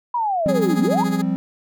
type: linear two-way sweep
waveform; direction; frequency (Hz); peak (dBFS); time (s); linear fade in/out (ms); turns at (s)
sine; down then up; 990 to 210 to 990; -18; 0.14-1.04; 5; 0.81
type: chord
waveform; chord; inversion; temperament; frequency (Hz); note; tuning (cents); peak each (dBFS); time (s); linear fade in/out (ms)
triangle; F suspended second; none; just; 174.61 / 196.44 / 261.9; F3 / G3 / C4; 0 / +4 / +2; -21; 0.46-1.36; 0
type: tone with tremolo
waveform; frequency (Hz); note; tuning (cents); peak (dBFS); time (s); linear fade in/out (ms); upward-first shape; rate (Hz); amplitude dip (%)
15% pulse; 415.3; G#4; 0; -18; 0.48-1.22; 10; sine; 14; 70
type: noise with exponential decay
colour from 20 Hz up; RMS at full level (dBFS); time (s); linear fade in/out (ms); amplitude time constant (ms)
violet; -37; 0.62-0.85; 0; 49
effects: none